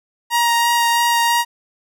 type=tone with vibrato; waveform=sawtooth; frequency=941 Hz; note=A#5; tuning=16 cents sharp; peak=-10 dBFS; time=0.3-1.45 s; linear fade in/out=50 ms; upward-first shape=sine; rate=3 Hz; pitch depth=11 cents each way; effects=none